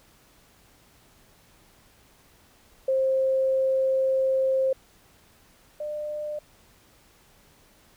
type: tone pair in turn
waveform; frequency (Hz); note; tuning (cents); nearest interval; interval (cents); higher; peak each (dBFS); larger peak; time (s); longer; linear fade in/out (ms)
sine; 529 / 599.4; C5 / D5; +19 / +35; major second; 216; second; -20 / -29; first; 2.88-4.73 / 5.8-6.39; first; 5
effects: pink hiss -58 dBFS RMS until 7.96 s